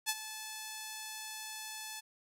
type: tone with ADSR envelope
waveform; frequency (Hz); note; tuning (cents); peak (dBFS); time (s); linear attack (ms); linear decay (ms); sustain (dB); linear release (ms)
5% pulse; 868; A5; -24; -17; 0.06-2.01; 33; 45; -13; 21
effects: none